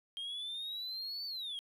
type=exponential two-way sweep; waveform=sine; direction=up then down; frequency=3200 to 4565 to 3200 Hz; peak=-36 dBFS; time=0.17-1.59 s; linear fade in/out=0 ms; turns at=1.26 s; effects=tanh soft clip ceiling -37 dBFS + 12-bit